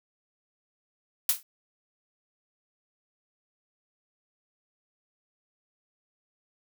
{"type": "noise with exponential decay", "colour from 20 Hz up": "blue", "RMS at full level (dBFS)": -19, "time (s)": [1.29, 1.43], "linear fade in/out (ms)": 2, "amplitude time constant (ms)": 29, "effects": []}